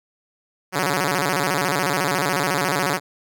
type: tone with vibrato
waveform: 5% pulse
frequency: 162.4 Hz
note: E3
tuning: 26 cents flat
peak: -8 dBFS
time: 0.72-3 s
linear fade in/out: 50 ms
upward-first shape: square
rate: 14 Hz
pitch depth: 230 cents each way
effects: none

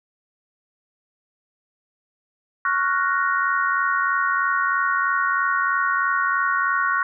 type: chord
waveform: sine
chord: Gb major seventh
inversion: second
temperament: equal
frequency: 1108.7 / 1396.9 / 1480 / 1864.7 Hz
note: Db6 / F6 / Gb6 / Bb6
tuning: 0 / 0 / 0 / 0 cents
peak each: -22 / -26 / -23 / -27 dBFS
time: 2.65-7.03 s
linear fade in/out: 2 ms
effects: none

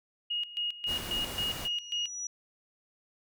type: tone with tremolo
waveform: sine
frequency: 2872 Hz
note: F7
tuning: 48 cents sharp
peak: -29 dBFS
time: 0.3-2.08 s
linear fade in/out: 10 ms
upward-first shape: square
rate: 3.7 Hz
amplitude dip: 80%
type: noise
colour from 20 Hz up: pink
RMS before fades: -39 dBFS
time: 0.86-1.69 s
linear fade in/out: 50 ms
type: tone with exponential growth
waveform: sine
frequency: 5850 Hz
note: F#8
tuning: 21 cents flat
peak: -32 dBFS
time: 1.25-2.27 s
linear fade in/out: 2 ms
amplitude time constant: 220 ms
effects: none

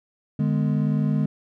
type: chord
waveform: triangle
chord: G# diminished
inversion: second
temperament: just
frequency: 149.51 / 207.7 / 249.2 Hz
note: D3 / G#3 / B3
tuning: +31 / 0 / +16 cents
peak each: -20 / -22 / -25 dBFS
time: 0.39-1.26 s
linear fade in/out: 5 ms
effects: none

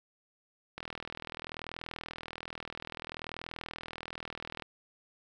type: click train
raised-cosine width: 0.3 ms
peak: -23 dBFS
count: 157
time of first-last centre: 0.78-4.622 s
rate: 40.6 Hz
effects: none

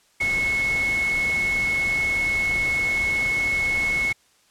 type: tone in noise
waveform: sine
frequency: 2189 Hz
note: C#7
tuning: 22 cents flat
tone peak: -20 dBFS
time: 0.2-4.13 s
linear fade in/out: 10 ms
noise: pink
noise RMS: -33 dBFS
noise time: 0.2-4.13 s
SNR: +10 dB
effects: white hiss -60 dBFS RMS until 4.5 s + low-pass 9000 Hz 12 dB/octave

